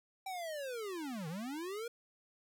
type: linear two-way sweep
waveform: square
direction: down then up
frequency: 782 to 149.2 to 481.4 Hz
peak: -40 dBFS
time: 0.26-1.88 s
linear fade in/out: 5 ms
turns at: 1.28 s
effects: none